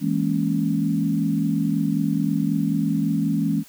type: chord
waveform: sine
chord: A# half-diminished seventh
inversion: second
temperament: equal with one note detuned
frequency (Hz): 164.05 / 207.7 / 233.1 / 277.2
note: E3 / G#3 / A#3 / C#4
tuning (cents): -8 / 0 / 0 / 0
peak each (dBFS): -24 / -24 / -27 / -24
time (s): 0-3.64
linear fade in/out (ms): 50
effects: white hiss -49 dBFS RMS until 3.68 s